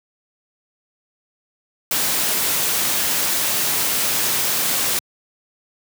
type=noise; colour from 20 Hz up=white; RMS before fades=-20 dBFS; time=1.91-4.99 s; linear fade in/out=2 ms; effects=high-pass 100 Hz 12 dB/octave